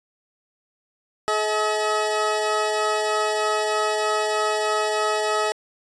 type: tone pair together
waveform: 20% pulse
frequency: 427 / 638.9 Hz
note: G#4 / D#5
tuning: +48 / +46 cents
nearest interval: perfect fifth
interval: 698 cents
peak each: -18 / -19 dBFS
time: 1.28-5.52 s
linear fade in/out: 0 ms
effects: resampled to 22050 Hz